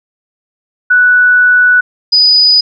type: tone pair in turn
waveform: sine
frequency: 1480 / 4964 Hz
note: F#6 / D#8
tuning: 0 / -5 cents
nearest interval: octave + major sixth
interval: 2095 cents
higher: second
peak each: -4 dBFS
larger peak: neither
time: 0.9-1.81 / 2.12-2.61 s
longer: first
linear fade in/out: 10 ms
effects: none